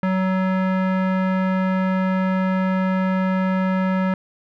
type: tone with low-pass filter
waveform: square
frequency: 187.6 Hz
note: F#3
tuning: 24 cents sharp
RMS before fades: -20 dBFS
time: 0.03-4.14 s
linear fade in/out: 2 ms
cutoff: 1700 Hz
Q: 1.5
effects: none

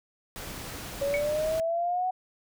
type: noise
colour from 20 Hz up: pink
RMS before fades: -39 dBFS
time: 0.36-1.6 s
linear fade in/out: 0 ms
type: exponential sweep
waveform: sine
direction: up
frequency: 554.4 to 748 Hz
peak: -25 dBFS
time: 1.01-2.11 s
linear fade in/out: 10 ms
type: tone with exponential decay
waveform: sine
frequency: 2242 Hz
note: C#7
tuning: 19 cents sharp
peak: -25 dBFS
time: 1.14-1.28 s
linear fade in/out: 0 ms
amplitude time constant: 29 ms
effects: none

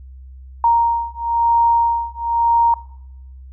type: beating tone pair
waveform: sine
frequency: 932.3 / 933.3 Hz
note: A#5 / A#5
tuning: 0 / +2 cents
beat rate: 1 Hz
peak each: -16 dBFS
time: 0.64-2.74 s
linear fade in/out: 2 ms
effects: noise-tail reverb RT60 0.8 s tail -21 dB re dry + added 65 Hz sine -35 dBFS peak until 3.52 s

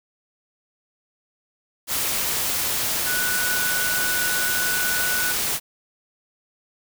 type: tone in noise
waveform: sine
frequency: 1480 Hz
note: F#6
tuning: in tune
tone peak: -24 dBFS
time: 3.05-5.35 s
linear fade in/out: 50 ms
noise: white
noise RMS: -24 dBFS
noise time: 1.87-5.6 s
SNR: -3 dB
effects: none

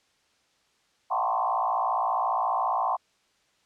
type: tone with frequency modulation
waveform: sine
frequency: 898 Hz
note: A5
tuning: 35 cents sharp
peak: -23 dBFS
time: 1.1-2.97 s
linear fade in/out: 20 ms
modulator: 57.3 Hz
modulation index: 3.7
effects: white hiss -67 dBFS RMS until 3.65 s + low-pass 6000 Hz 12 dB/octave

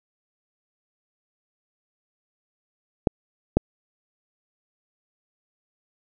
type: clicks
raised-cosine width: 2 ms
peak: -3 dBFS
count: 2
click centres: 3.072 / 3.57 s
effects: none

